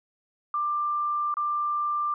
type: tone with dropouts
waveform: sine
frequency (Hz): 1186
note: D6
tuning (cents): +17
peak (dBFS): -24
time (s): 0.54-2.14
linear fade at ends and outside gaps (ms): 2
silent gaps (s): 1.341-1.369
effects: none